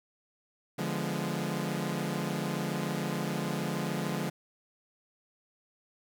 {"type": "chord", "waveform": "sawtooth", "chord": "D diminished seventh", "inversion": "none", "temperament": "equal with one note detuned", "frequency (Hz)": [146.83, 173.61, 207.7, 246.9], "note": ["D3", "F3", "Ab3", "Cb4"], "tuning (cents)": [0, -10, 0, 0], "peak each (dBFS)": [-32, -31, -32, -36], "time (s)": [0.78, 4.3], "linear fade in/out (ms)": 10, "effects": ["10-bit"]}